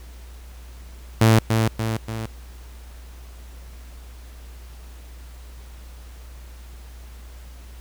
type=tone with echo; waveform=sawtooth; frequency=111.6 Hz; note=A2; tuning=25 cents sharp; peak=-8 dBFS; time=1.21-1.39 s; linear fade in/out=5 ms; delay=290 ms; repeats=3; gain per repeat=-5 dB; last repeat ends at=2.26 s; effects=added 60 Hz sine -38 dBFS peak until 7.8 s + pink hiss -50 dBFS RMS until 7.8 s